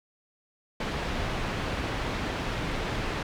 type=low-pass noise; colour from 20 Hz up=pink; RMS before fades=-31 dBFS; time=0.8-3.23 s; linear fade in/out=5 ms; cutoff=3200 Hz; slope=12 dB/octave; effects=none